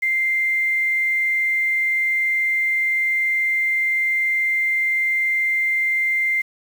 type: tone with quantisation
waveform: sine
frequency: 2093 Hz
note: C7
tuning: in tune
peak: -17 dBFS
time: 0.02-6.42 s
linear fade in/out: 10 ms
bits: 7
effects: none